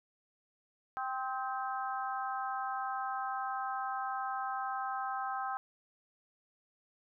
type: harmonic tone with a mistuned harmonic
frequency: 261.6 Hz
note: C4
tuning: in tune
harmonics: 3 / 4 / 5 / 6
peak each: -37 / -41 / -39 / -44 dBFS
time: 0.97-5.57 s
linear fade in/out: 0 ms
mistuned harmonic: 5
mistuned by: -32 cents
effects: none